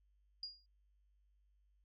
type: tone with exponential decay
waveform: sine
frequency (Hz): 4844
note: D#8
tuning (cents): -47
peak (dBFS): -39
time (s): 0.43-0.66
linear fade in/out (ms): 2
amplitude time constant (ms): 50
effects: added 50 Hz sine -70 dBFS peak until 1.84 s + AAC 48 kbps